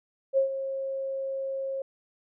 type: tone with ADSR envelope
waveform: sine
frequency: 539 Hz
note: C#5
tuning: 49 cents flat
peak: -18 dBFS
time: 0.33-1.82 s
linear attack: 44 ms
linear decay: 110 ms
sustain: -11 dB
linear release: 3 ms
effects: none